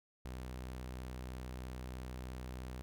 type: tone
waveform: sawtooth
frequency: 63.1 Hz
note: B1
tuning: 38 cents sharp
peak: -39 dBFS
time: 0.25-2.82 s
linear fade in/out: 0 ms
effects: none